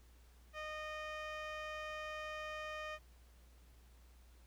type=tone with low-pass filter; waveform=15% pulse; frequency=615 Hz; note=D#5; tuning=20 cents flat; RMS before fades=-45 dBFS; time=0.53-2.99 s; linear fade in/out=50 ms; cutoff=3700 Hz; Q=1; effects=added 60 Hz sine -60 dBFS peak until 4.46 s + pink hiss -70 dBFS RMS until 4.46 s